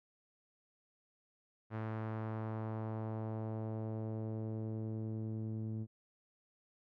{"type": "tone with low-pass filter sweep", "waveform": "sawtooth", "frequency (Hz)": 110, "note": "A2", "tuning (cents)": 0, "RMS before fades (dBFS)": -40, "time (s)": [1.7, 5.87], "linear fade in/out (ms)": 50, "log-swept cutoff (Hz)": [1600, 260], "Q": 1.2, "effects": []}